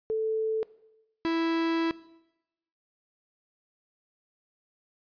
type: tone pair in turn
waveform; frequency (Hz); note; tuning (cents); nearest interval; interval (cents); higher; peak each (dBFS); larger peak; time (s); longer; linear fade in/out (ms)
sine / 45% pulse; 440 / 329.6; A4 / E4; 0 / 0; perfect fourth; 500; first; -25; neither; 0.1-0.63 / 1.25-1.91; second; 0
effects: noise-tail reverb RT60 0.9 s tail -19 dB re dry + resampled to 11025 Hz